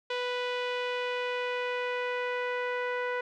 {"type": "tone with low-pass filter sweep", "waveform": "sawtooth", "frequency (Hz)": 493.9, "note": "B4", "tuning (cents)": 0, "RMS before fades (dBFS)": -32, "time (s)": [0.1, 3.21], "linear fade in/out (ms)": 5, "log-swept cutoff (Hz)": [3300, 1900], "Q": 2, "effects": []}